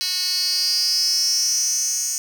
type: tone with high-pass filter sweep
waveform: 10% pulse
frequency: 366.6 Hz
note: F#4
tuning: 16 cents flat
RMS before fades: -21 dBFS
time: 0.01-2.18 s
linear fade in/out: 0 ms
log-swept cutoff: 4000 to 6800 Hz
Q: 9
effects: none